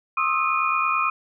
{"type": "tone cluster", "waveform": "sine", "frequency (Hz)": [1071, 1238, 1307, 2457], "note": ["C6", "D#6", "E6", "D#7"], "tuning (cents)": [40, -9, -15, -22], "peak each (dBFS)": -25, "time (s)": [0.17, 1.1], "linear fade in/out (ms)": 5, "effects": []}